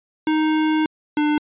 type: tone pair in turn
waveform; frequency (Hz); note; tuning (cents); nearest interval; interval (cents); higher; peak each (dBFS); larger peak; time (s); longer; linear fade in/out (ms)
square; 311.1 / 299.1; D#4 / D4; 0 / +32; minor second; 68; first; -17; neither; 0.27-0.86 / 1.17-1.38; first; 2
effects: resampled to 8000 Hz